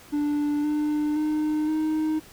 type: tone with pitch steps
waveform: triangle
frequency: 293.7 / 299.5 / 305.5 / 311.5 Hz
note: D4 / D4 / D#4 / D#4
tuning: 0 / +34 / -32 / +2 cents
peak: -20 dBFS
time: 0.12-2.2 s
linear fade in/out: 20 ms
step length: 520 ms
effects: pink hiss -49 dBFS RMS until 2.32 s